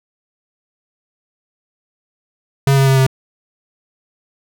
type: tone with pitch steps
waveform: square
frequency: 137.5 / 135.76 / 134.05 / 132.36 Hz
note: C#3 / C#3 / C3 / C3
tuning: -14 / -36 / +42 / +20 cents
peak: -10 dBFS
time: 2.67-3.066 s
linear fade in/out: 2 ms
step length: 99 ms
effects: none